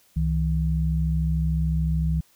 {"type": "tone pair together", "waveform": "sine", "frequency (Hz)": [66.66, 160.2], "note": ["C2", "E3"], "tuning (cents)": [33, -49], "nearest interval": "octave + minor third", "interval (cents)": 1518, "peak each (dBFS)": -23, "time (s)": [0.16, 2.21], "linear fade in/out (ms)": 10, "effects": ["white hiss -60 dBFS RMS until 2.35 s"]}